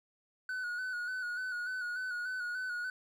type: tone with vibrato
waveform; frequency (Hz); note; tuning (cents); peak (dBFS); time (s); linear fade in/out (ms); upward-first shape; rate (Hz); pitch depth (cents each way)
triangle; 1478; F#6; -2; -33; 0.49-2.9; 2; square; 3.4; 36
effects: none